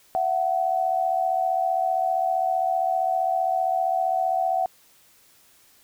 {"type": "tone pair together", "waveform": "sine", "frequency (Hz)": [675, 750.3], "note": ["E5", "F#5"], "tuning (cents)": [41, 24], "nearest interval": "major second", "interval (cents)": 183, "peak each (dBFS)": [-25, -22], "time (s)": [0.15, 4.66], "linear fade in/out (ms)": 0, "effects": ["white hiss -57 dBFS RMS until 5.83 s"]}